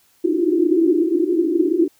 white band-pass noise, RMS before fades -17 dBFS, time 0.24-1.88 s, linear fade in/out 10 ms, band 310 to 360 Hz, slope 96 dB/octave, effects white hiss -58 dBFS RMS until 1.99 s

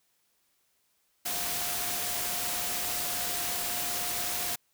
sine tone in noise, 710 Hz, F5, 28 cents sharp, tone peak -42 dBFS, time 1.25-4.56 s, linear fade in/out 10 ms, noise white, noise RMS -32 dBFS, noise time 1.25-4.56 s, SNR -13 dB, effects white hiss -72 dBFS RMS until 4.73 s

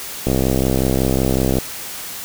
click train, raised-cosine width 2 ms, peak -4 dBFS, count 87, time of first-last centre 0.27-1.585 s, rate 65.4 Hz, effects white hiss -30 dBFS RMS until 2.24 s

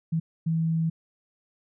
sine tone bursts at uneven times, 162.8 Hz, E3, 21 cents flat, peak -22 dBFS, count 2, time 0.12-0.2 / 0.46-0.9 s, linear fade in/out 10 ms, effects none

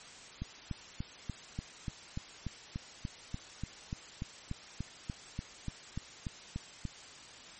click train, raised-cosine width 5 ms, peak -24 dBFS, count 23, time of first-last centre 0.42-6.853 s, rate 3.42 Hz, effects white hiss -51 dBFS RMS until 7.59 s + MP3 32 kbps

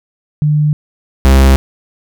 sine / 45% pulse tone pair in turn, 150 / 66.82 Hz, D3 / C2, +37 / +37 cents, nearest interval octave + major second, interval 1400 cents, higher first, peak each -8 / -4 dBFS, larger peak second, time 0.42-0.73 / 1.25-1.56 s, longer neither, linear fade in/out 0 ms, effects none

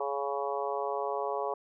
harmonic tone, 140 Hz, C#3, 18 cents sharp, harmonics 3 / 4 / 5 / 6 / 7 / 8, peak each -35 / -36 / -37 / -38 / -38 / -39 dBFS, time 0-1.54 s, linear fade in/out 5 ms, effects none

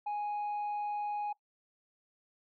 sine tone, 830 Hz, G#5, 1 cent flat, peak -30 dBFS, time 0.06-1.33 s, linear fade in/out 10 ms, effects noise-tail reverb RT60 0.1 s tail -20 dB re dry + tanh soft clip ceiling -32 dBFS

